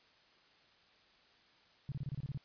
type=tone bursts; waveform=sine; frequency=138.9 Hz; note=C#3; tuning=4 cents sharp; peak=-36 dBFS; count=9; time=1.89-2.375 s; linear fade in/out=0 ms; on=29 ms; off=28 ms; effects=white hiss -66 dBFS RMS until 2.44 s + resampled to 11025 Hz